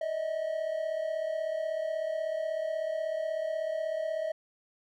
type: tone pair together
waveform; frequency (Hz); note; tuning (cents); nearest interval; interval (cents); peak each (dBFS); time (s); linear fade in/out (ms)
triangle; 604 / 640.3; D5 / D#5; +48 / +49; minor second; 101; -34 / -29; 0.01-4.32; 5
effects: none